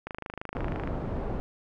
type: click train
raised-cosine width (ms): 0.5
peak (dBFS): -20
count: 22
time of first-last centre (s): 0.07-0.875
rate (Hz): 26.1
type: low-pass noise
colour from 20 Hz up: pink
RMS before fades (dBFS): -32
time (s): 0.55-1.4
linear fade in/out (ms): 0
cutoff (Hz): 730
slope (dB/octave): 12
effects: none